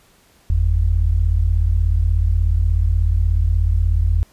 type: tone pair together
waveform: sine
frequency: 47.24 / 83.8 Hz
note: F#1 / E2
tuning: +37 / +29 cents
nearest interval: minor seventh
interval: 992 cents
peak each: -16 dBFS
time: 0.5-4.23 s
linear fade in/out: 0 ms
effects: pink hiss -54 dBFS RMS until 4.32 s + resampled to 32000 Hz